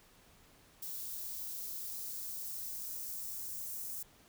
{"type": "noise with high-pass filter sweep", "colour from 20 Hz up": "violet", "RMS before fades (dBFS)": -42, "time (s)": [0.82, 4.03], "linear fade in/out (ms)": 5, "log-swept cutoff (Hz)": [3700, 6400], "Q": 1.3, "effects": ["pink hiss -63 dBFS RMS until 4.28 s"]}